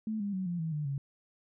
sine tone with pitch steps, 218 / 202.2 / 187.6 / 174.03 / 161.44 / 149.76 / 138.93 Hz, A3 / G#3 / F#3 / F3 / E3 / D3 / C#3, -16 / -46 / +24 / -6 / -36 / +34 / +4 cents, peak -31 dBFS, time 0.07-0.98 s, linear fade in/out 2 ms, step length 130 ms, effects none

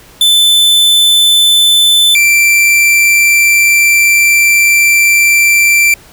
45% pulse tone pair in turn, 3520 / 2349 Hz, A7 / D7, 0 / 0 cents, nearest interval perfect fifth, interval 700 cents, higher first, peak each -5 dBFS, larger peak neither, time 0.21-2.15 / 2.15-5.94 s, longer second, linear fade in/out 2 ms, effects pink hiss -39 dBFS RMS until 6.12 s

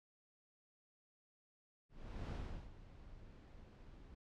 brown noise with ADSR envelope, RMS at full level -42 dBFS, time 1.89-4.15 s, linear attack 420 ms, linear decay 380 ms, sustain -15 dB, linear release 11 ms, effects low-pass 5000 Hz 12 dB/octave

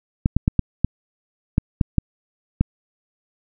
clicks, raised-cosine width 5 ms, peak -3 dBFS, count 9, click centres 0.259 / 0.366 / 0.479 / 0.593 / 0.846 / 1.581 / 1.812 / 1.983 / 2.61 s, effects none

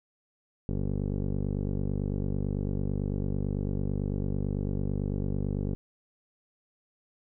15% pulse tone with low-pass filter, 49 Hz, G1, in tune, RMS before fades -30 dBFS, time 0.69-5.75 s, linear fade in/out 0 ms, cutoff 340 Hz, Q 2.7, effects none

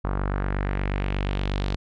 sawtooth tone with low-pass filter sweep, 48.39 Hz, G1, 22 cents flat, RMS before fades -26 dBFS, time 0.04-1.76 s, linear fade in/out 10 ms, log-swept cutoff 1200 to 4300 Hz, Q 2.1, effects none

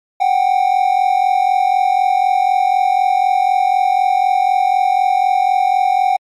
triangle tone pair together, 740 / 784 Hz, F#5 / G5, 0 / 0 cents, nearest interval minor second, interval 100 cents, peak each -12 dBFS, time 0.2-6.17 s, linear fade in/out 10 ms, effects MP3 64 kbps

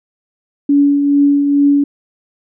sine tone with tremolo, 284.6 Hz, C#4, 46 cents sharp, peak -6 dBFS, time 0.69-1.84 s, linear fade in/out 5 ms, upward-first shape triangle, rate 2.3 Hz, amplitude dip 45%, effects none

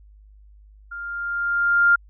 sine tone with level ramp, 1400 Hz, F6, 4 cents sharp, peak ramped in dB -31 to -11 dBFS, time 0.91-1.96 s, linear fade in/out 10 ms, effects added 51 Hz sine -46 dBFS peak until 2.09 s

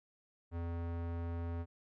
square tone with low-pass filter, 84.8 Hz, E2, 50 cents sharp, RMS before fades -39 dBFS, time 0.51-1.66 s, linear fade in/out 50 ms, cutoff 1400 Hz, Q 0.64, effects none

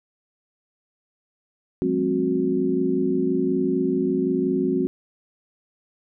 sine tone cluster, 175 / 201.1 / 225.2 / 266.4 / 366 Hz, F3 / G3 / A3 / C4 / F#4, +4 / +44 / +40 / +31 / -19 cents, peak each -30 / -28 / -32 / -23 / -23 dBFS, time 1.82-4.87 s, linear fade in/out 0 ms, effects none

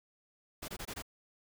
pink noise bursts, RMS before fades -42 dBFS, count 5, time 0.62-1.023 s, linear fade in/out 10 ms, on 63 ms, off 22 ms, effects none

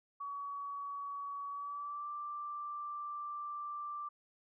sine tone with pitch glide, 1131 to 1177 Hz, C#6 to D6, +34 to +3 cents, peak -39 dBFS, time 0.2-4.09 s, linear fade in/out 10 ms, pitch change +69 cents, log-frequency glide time 1.49-2.09 s, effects none

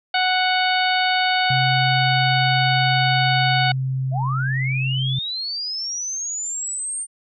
harmonic tone, 740 Hz, F#5, in tune, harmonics 1 / 2 / 3 / 4 / 5 / 6, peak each -20 / -23 / -25 / -26 / -27 / -28 dBFS, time 0.14-3.72 s, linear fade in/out 5 ms
sine tone, 131.6 Hz, C3, 10 cents sharp, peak -20 dBFS, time 1.5-5.19 s, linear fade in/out 5 ms
sine linear sweep, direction up, 607 to 8870 Hz, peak -24 dBFS, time 4.11-7.07 s, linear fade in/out 50 ms
effects none

